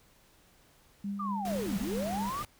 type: tone with tremolo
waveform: sine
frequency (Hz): 200.3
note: G3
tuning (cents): +38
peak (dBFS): -31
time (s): 1.04-2.3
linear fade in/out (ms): 5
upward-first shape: triangle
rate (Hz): 4.5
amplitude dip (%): 50
type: linear two-way sweep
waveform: sine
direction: down then up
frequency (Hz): 1232 to 164.81 to 1232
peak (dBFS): -33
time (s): 1.19-2.43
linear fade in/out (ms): 10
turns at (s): 1.77
type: noise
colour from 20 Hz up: pink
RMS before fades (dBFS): -42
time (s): 1.45-2.45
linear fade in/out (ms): 2
effects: pink hiss -63 dBFS RMS until 2.59 s